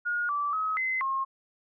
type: tone with pitch steps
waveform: sine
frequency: 1434 / 1161 / 1276 / 2051 / 1074 Hz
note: F6 / D6 / D#6 / C7 / C6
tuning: +45 / -20 / +43 / -35 / +45 cents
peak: -26 dBFS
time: 0.05-1.25 s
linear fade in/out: 20 ms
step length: 240 ms
effects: none